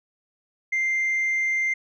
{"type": "tone", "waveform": "sine", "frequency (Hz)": 2093, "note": "C7", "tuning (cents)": 0, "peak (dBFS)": -19, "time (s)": [0.72, 1.74], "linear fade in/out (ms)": 10, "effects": ["tanh soft clip ceiling -19 dBFS"]}